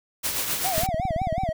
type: noise with tremolo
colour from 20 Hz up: white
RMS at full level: -25 dBFS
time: 0.23-0.87 s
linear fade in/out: 20 ms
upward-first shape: triangle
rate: 7.7 Hz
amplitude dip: 50%
type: tone with vibrato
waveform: triangle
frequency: 699 Hz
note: F5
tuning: 1 cent sharp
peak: -23 dBFS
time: 0.64-1.53 s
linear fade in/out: 10 ms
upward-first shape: sine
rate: 5.5 Hz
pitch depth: 180 cents each way
type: click train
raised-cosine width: 5 ms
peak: -16 dBFS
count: 14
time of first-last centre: 0.78-1.49 s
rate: 18.3 Hz
effects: none